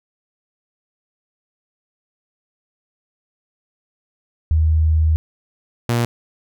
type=tone pair in turn; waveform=sine / sawtooth; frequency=78.9 / 118.63 Hz; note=D#2 / A#2; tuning=+25 / +31 cents; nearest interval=perfect fifth; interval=706 cents; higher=second; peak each=-12 dBFS; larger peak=neither; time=4.51-5.16 / 5.89-6.05 s; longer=first; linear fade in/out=0 ms; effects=none